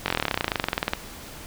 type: slowing click train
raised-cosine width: 0.3 ms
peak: -6 dBFS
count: 26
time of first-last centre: 0.06-0.935 s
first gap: 21 ms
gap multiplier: 1.04
effects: pink hiss -41 dBFS RMS until 1.46 s